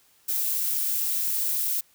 violet noise with amplitude modulation, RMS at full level -25 dBFS, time 0.28-1.81 s, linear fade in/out 10 ms, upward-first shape sine, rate 152 Hz, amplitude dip 25%, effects white hiss -61 dBFS RMS until 1.94 s

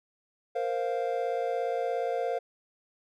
triangle chord, Bb suspended second, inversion none, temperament equal, 466.2 / 523.3 / 698.5 Hz, Bb4 / C5 / F5, 0 / 0 / 0 cents, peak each -30 dBFS, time 0.55-2.39 s, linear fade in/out 10 ms, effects none

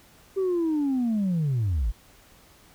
sine linear sweep, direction down, 392 to 43.65 Hz, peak -20 dBFS, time 0.36-1.92 s, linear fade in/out 20 ms, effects tanh soft clip ceiling -20 dBFS + pink hiss -55 dBFS RMS until 2.74 s

